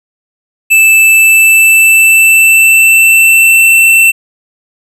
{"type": "tone with pitch glide", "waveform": "square", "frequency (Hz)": [2637, 2683], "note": ["E7", "E7"], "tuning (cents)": [0, 30], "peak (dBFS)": -3, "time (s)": [0.7, 4.12], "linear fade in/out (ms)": 20, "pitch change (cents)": 30, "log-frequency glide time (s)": [0.97, 3.75], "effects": []}